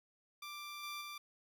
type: tone with level steps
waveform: 15% pulse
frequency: 1179 Hz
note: D6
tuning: 6 cents sharp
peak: -39 / -36 / -39 dBFS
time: 0.42-1.18 s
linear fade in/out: 5 ms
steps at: 0.83 / 1.01 s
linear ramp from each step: 5 ms
effects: none